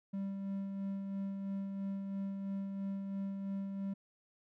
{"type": "tone with tremolo", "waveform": "triangle", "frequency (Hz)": 196, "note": "G3", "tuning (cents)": 0, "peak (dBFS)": -33, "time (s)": [0.13, 3.94], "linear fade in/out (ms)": 10, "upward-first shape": "sine", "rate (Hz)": 3, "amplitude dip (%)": 35, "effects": []}